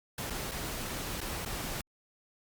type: noise with dropouts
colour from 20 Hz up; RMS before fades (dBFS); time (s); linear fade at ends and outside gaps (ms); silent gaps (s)
pink; -37; 0.18-1.81; 2; 0.3-0.305 / 0.512-0.517 / 1.205-1.214 / 1.45-1.46
effects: Opus 48 kbps